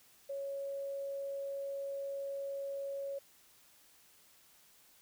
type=tone; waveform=sine; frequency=554.4 Hz; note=C#5; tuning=in tune; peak=-37 dBFS; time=0.29-3.19 s; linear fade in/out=10 ms; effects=white hiss -64 dBFS RMS until 5.01 s